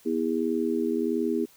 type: harmonic tone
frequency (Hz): 81.4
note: E2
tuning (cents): -21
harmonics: 3 / 4 / 5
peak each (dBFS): -28 / -28 / -28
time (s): 0.05-1.46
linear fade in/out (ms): 20
effects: white hiss -57 dBFS RMS until 1.56 s